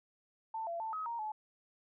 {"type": "tone with pitch steps", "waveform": "sine", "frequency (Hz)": [890, 679, 886, 1271, 934, 859], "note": ["A5", "F5", "A5", "D#6", "A#5", "A5"], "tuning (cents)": [20, -49, 12, 36, 3, -42], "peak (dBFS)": -36, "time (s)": [0.54, 1.32], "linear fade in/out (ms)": 5, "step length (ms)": 130, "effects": []}